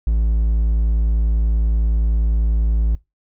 triangle tone, 55.2 Hz, A1, 6 cents sharp, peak -12 dBFS, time 0.07-2.95 s, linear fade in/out 0 ms, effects noise-tail reverb RT60 0.2 s tail -21 dB re dry

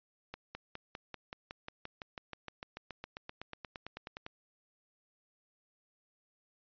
accelerating click train, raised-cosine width 0.3 ms, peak -26 dBFS, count 28, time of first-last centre 0.34-4.264 s, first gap 210 ms, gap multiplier 0.97, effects resampled to 11025 Hz

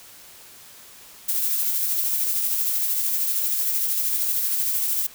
violet noise with tremolo, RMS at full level -22 dBFS, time 1.28-5.07 s, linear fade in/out 10 ms, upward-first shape sine, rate 13 Hz, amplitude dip 30%, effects white hiss -46 dBFS RMS until 5.14 s

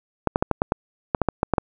clicks, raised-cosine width 1 ms, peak -4 dBFS, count 12, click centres 0.273 / 0.359 / 0.425 / 0.513 / 0.619 / 0.721 / 1.148 / 1.217 / 1.287 / 1.431 / 1.537 / 1.582 s, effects none

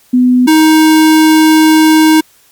sine / square tone pair in turn, 250 / 314.1 Hz, B3 / D#4, +21 / +16 cents, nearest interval major third, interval 395 cents, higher second, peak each -4 dBFS, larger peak neither, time 0.13-0.47 / 0.47-2.21 s, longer second, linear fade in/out 10 ms, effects white hiss -47 dBFS RMS until 2.51 s + MP3 96 kbps

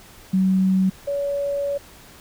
sine tone pair in turn, 188.8 / 565.8 Hz, F#3 / C#5, +35 / +35 cents, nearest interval octave + perfect fifth, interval 1900 cents, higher second, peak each -15 / -21 dBFS, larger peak first, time 0.33-0.9 / 1.07-1.78 s, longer second, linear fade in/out 10 ms, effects pink hiss -46 dBFS RMS until 2.2 s

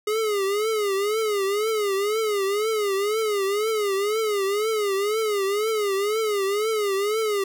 square tone with vibrato, 415.3 Hz, G#4, in tune, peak -22 dBFS, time 0.07-7.44 s, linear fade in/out 5 ms, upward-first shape triangle, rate 2 Hz, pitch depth 140 cents each way, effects none

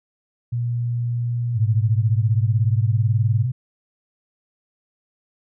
sine tone with pitch glide, 119.4 to 126.5 Hz, A#2 to B2, +42 to +42 cents, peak -20 dBFS, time 0.52-3.52 s, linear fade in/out 10 ms, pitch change +100 cents, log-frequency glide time 1.7-3.3 s
sine tone, 106.1 Hz, G#2, 38 cents sharp, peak -17 dBFS, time 1.54-3.47 s, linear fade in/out 50 ms
effects none

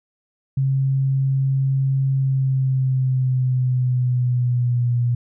sine tone with pitch glide, 134.8 to 120.79 Hz, C#3 to B2, -48 to -38 cents, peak -16 dBFS, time 0.57-5.15 s, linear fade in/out 5 ms, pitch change -190 cents, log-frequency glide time 2.13-4.97 s, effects none

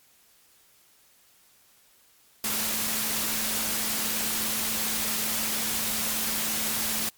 sine tone in noise, 218.2 Hz, A3, 14 cents flat, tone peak -39 dBFS, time 2.44-7.09 s, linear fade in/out 2 ms, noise white, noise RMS -28 dBFS, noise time 2.44-7.09 s, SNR -14 dB, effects white hiss -60 dBFS RMS until 7.17 s + MP3 96 kbps

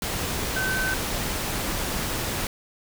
sine tone in noise, 1531 Hz, G6, 41 cents flat, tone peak -25 dBFS, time 0.56-0.94 s, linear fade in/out 2 ms, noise pink, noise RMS -28 dBFS, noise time 0.02-2.47 s, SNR 0 dB, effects none

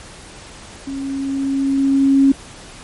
sine tone with level ramp, 273.1 Hz, C#4, 26 cents flat, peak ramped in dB -23 to -7 dBFS, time 0.87-2.32 s, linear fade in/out 5 ms, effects pink hiss -38 dBFS RMS until 2.83 s + MP3 48 kbps

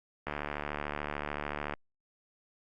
click train, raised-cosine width 0.5 ms, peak -19 dBFS, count 109, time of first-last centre 0.27-1.737 s, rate 73.6 Hz, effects Opus 48 kbps

